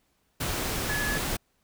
sine tone in noise, 1700 Hz, G#6, 40 cents sharp, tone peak -29 dBFS, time 0.89-1.18 s, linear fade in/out 10 ms, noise pink, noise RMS -30 dBFS, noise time 0.4-1.37 s, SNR -2 dB, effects pink hiss -71 dBFS RMS until 1.63 s

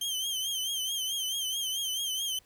sawtooth tone with vibrato, 3136 Hz, G7, in tune, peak -27 dBFS, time 0.01-2.39 s, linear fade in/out 5 ms, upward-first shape triangle, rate 4.6 Hz, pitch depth 90 cents each way, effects pink hiss -63 dBFS RMS until 2.45 s

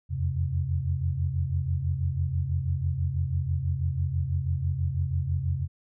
sine tone cluster, 83.5 / 89.6 / 132.8 Hz, E2 / F2 / C3, +23 / +45 / +26 cents, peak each -29 dBFS, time 0.09-5.68 s, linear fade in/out 50 ms, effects none

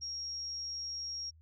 sine tone, 5588 Hz, F8, in tune, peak -37 dBFS, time 0.01-1.31 s, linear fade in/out 20 ms, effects added 80 Hz sine -57 dBFS peak until 1.41 s

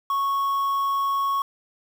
triangle tone with quantisation, 1105 Hz, C#6, 6 cents flat, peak -19 dBFS, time 0.1-1.42 s, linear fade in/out 2 ms, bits 7, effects none

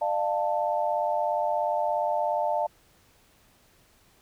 sine tone cluster, 600 / 697 / 885 Hz, D5 / F5 / A5, +37 / -4 / +10 cents, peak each -28 dBFS, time 0.01-2.67 s, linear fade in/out 10 ms, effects pink hiss -61 dBFS RMS until 4.21 s

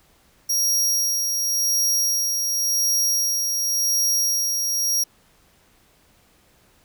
sawtooth tone with tremolo, 5640 Hz, F8, 16 cents sharp, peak -15 dBFS, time 0.49-5.04 s, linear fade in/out 10 ms, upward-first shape sine, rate 0.91 Hz, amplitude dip 35%, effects pink hiss -58 dBFS RMS until 6.84 s

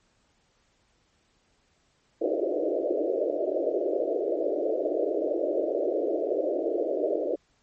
white band-pass noise, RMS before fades -27 dBFS, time 2.21-7.36 s, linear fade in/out 10 ms, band 300 to 640 Hz, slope 96 dB/octave, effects pink hiss -68 dBFS RMS until 7.62 s + MP3 32 kbps

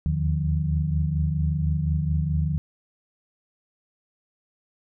sine tone cluster, 75.6 / 79.9 / 151.9 / 177.2 Hz, D#2 / D#2 / D#3 / F3, -49 / +47 / -41 / +25 cents, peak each -31 / -25 / -24 / -31 dBFS, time 0.06-2.58 s, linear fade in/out 0 ms, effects none

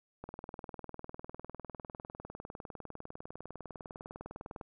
click train, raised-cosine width 1 ms, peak -29 dBFS, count 88, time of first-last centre 0.24-4.612 s, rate 19.9 Hz, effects none

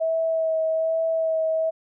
sine tone with vibrato, 646 Hz, E5, 35 cents flat, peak -20 dBFS, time 0-1.71 s, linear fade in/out 20 ms, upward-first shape sine, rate 1.2 Hz, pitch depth 16 cents each way, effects none

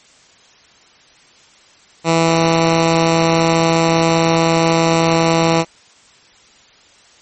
10% pulse tone, 164.81 Hz, E3, in tune, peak -3 dBFS, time 2.04-5.65 s, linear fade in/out 50 ms, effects white hiss -48 dBFS RMS until 7.21 s + MP3 32 kbps

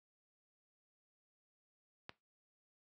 click, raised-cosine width 0.3 ms, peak -29 dBFS, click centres 2.094 s, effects noise-tail reverb RT60 0.2 s tail -18 dB re dry + high-pass 80 Hz 12 dB/octave

